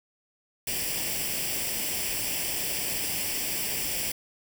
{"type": "noise with comb filter", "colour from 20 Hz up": "white", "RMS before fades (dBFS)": -30, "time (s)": [0.67, 4.12], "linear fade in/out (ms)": 5, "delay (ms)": 0.38, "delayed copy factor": 0.7, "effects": []}